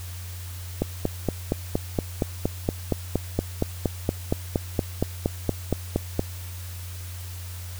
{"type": "click train", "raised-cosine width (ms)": 2, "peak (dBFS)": -8, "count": 24, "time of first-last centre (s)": [0.82, 6.194], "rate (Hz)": 4.28, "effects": ["added 90 Hz sine -34 dBFS peak until 7.79 s", "white hiss -43 dBFS RMS until 7.79 s"]}